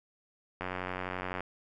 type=click train; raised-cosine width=0.5 ms; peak=-20 dBFS; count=74; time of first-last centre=0.61-1.406 s; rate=91.7 Hz; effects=none